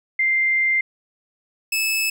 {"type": "tone pair in turn", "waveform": ["sine", "sawtooth"], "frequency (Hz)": [2093, 2608], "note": ["C7", "E7"], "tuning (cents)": [0, -19], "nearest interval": "major third", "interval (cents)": 381, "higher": "second", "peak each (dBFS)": -16, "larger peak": "neither", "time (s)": [[0.19, 0.81], [1.72, 2.1]], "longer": "first", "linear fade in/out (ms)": 5, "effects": []}